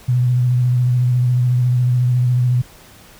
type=tone with vibrato; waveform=sine; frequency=124.2 Hz; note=B2; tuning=10 cents sharp; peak=-12 dBFS; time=0.08-2.62 s; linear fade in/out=10 ms; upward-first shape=sine; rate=14 Hz; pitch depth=28 cents each way; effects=pink hiss -44 dBFS RMS until 3.19 s